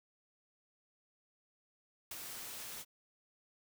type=noise with ADSR envelope; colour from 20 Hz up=white; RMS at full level=-42 dBFS; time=2.11-2.85 s; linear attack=4 ms; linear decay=24 ms; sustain=-4 dB; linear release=42 ms; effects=none